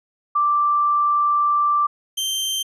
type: tone pair in turn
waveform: sine / sawtooth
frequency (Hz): 1174.7 / 3136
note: D6 / G7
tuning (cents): 0 / 0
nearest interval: octave + perfect fourth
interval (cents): 1700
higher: second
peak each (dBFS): -15 / -18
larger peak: first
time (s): 0.35-1.87 / 2.17-2.63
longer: first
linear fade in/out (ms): 10
effects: resampled to 32000 Hz